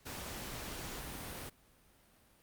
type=noise; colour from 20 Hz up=pink; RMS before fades=-44 dBFS; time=0.05-1.5 s; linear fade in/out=20 ms; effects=pink hiss -66 dBFS RMS until 2.42 s + Opus 48 kbps